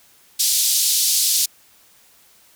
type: band-pass noise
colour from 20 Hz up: pink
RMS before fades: -18 dBFS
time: 0.39-1.46 s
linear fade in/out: 10 ms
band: 4100 to 15000 Hz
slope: 24 dB/octave
effects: white hiss -53 dBFS RMS until 2.55 s